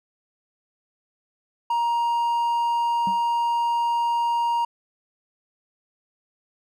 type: tone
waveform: triangle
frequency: 940 Hz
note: A#5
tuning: 14 cents sharp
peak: -18 dBFS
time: 1.7-4.65 s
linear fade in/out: 5 ms
type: tone with exponential decay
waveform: triangle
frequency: 190.7 Hz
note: G3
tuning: 47 cents flat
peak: -24 dBFS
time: 3.07-3.22 s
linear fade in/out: 2 ms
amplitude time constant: 32 ms
effects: none